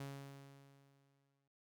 sawtooth tone with exponential decay, 138.59 Hz, C#3, in tune, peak -40 dBFS, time 0-1.48 s, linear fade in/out 5 ms, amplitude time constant 320 ms, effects none

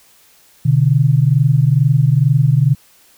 sine tone pair together, 126.56 / 148.8 Hz, B2 / D3, +43 / +23 cents, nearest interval minor third, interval 280 cents, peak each -12 dBFS, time 0.65-2.75 s, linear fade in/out 10 ms, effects white hiss -50 dBFS RMS until 3.17 s

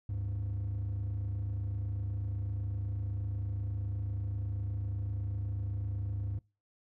triangle tone pair together, 73.44 / 101.5 Hz, D2 / G#2, +1 / -39 cents, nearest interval tritone, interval 560 cents, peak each -36 / -30 dBFS, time 0.09-6.39 s, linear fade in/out 5 ms, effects noise-tail reverb RT60 0.3 s tail -26 dB re dry + tanh soft clip ceiling -28 dBFS

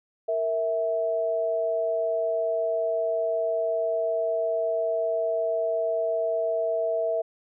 sine tone pair together, 462.7 / 654.4 Hz, A#4 / E5, -13 / -13 cents, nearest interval tritone, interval 600 cents, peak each -29 / -24 dBFS, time 0.28-7.22 s, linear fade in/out 10 ms, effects none

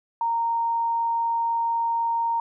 sine tone, 926 Hz, A#5, 12 cents flat, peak -21 dBFS, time 0.21-2.4 s, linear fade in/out 2 ms, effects none

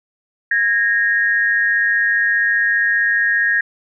sine tone pair together, 1644 / 1859.1 Hz, G#6 / A#6, -18 / -5 cents, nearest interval major second, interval 213 cents, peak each -16 dBFS, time 0.51-3.61 s, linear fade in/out 5 ms, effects none

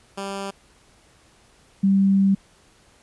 10% pulse / sine tone pair in turn, 196.9 / 195.2 Hz, G3 / G3, +8 / -7 cents, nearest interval unison, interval 15 cents, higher first, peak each -20 / -14 dBFS, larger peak second, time 0.17-0.51 / 1.83-2.35 s, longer second, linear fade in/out 10 ms, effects pink hiss -56 dBFS RMS until 3.02 s + resampled to 24000 Hz

